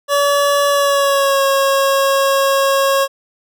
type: tone with pitch glide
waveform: 25% pulse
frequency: 570 to 547.1 Hz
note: C#5 to C#5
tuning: +48 to -23 cents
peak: -8 dBFS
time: 0.08-3.08 s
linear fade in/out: 50 ms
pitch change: -71 cents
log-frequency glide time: 0.69-1.43 s
effects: none